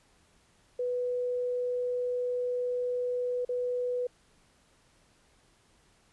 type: tone with dropouts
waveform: sine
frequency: 493.9 Hz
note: B4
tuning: in tune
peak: -28 dBFS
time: 0.79-4.07 s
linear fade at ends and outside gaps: 5 ms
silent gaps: 3.45-3.49 s
effects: pink hiss -65 dBFS RMS until 6.12 s + resampled to 24000 Hz